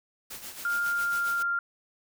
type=noise with tremolo; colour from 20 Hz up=white; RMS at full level=-39 dBFS; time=0.3-1.43 s; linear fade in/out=10 ms; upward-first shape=sine; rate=7.3 Hz; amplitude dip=60%
type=tone with pitch glide; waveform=sine; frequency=1404 to 1392.7 Hz; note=F6 to F6; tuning=+9 to -5 cents; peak=-25 dBFS; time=0.65-1.59 s; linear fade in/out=2 ms; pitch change=-14 cents; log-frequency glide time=0.86-1.37 s
effects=none